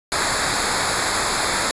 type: noise with comb filter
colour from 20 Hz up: pink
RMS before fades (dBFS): -21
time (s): 0.12-1.71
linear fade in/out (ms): 0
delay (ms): 0.34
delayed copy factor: -0.8
effects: resampled to 24000 Hz